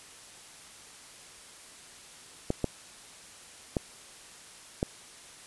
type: clicks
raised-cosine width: 2 ms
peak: -13 dBFS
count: 4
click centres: 2.504 / 2.643 / 3.768 / 4.829 s
effects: white hiss -50 dBFS RMS until 5.46 s + resampled to 24000 Hz